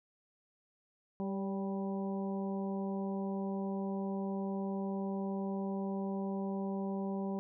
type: harmonic tone with a mistuned harmonic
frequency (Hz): 195.6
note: G3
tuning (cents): -4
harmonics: 1 / 2 / 3 / 4 / 5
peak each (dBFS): -35 / -41 / -45 / -47 / -49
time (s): 1.2-7.39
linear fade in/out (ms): 0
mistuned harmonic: 3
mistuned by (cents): -32
effects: none